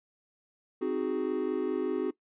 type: chord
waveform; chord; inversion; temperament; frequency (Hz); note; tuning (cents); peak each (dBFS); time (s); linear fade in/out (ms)
triangle; Ab dominant seventh; first; equal; 261.6 / 311.1 / 370 / 415.3; C4 / Eb4 / Gb4 / Ab4; 0 / 0 / 0 / 0; -33 / -33 / -29 / -32; 0.81-2.11; 10
effects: noise-tail reverb RT60 0.1 s tail -19 dB re dry + resampled to 8000 Hz